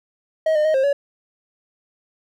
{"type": "tone with pitch steps", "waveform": "triangle", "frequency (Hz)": [634, 607, 626, 532, 566], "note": ["D#5", "D#5", "D#5", "C5", "C#5"], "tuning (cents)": [32, -43, 10, 29, 36], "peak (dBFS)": -13, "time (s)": [0.46, 0.93], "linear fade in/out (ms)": 5, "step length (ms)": 94, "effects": []}